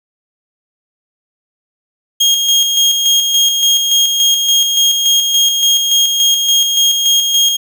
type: tone with tremolo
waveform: 30% pulse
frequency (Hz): 3248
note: G#7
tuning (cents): -39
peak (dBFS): -5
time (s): 2.2-7.57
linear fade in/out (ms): 10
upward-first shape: square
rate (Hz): 3.5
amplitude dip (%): 40
effects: none